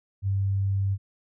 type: tone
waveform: sine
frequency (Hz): 98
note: G2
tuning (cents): 0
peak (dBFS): -22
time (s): 0.22-0.98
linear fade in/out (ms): 50
effects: none